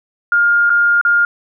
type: tone with dropouts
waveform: sine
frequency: 1412 Hz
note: F6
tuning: 19 cents sharp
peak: -9 dBFS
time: 0.32-1.25 s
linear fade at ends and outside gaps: 2 ms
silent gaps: 0.696-0.701 / 1.013-1.05 s
effects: none